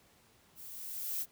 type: noise with level ramp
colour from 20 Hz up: violet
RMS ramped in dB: -50 to -34 dBFS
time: 0.55-1.26 s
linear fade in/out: 50 ms
effects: pink hiss -65 dBFS RMS until 1.31 s + high-pass 60 Hz 12 dB/octave